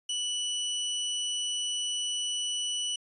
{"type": "tone", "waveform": "sawtooth", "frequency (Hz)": 2960, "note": "F#7", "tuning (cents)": 0, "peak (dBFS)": -26, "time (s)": [0.09, 2.96], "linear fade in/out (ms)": 5, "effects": ["resampled to 24000 Hz"]}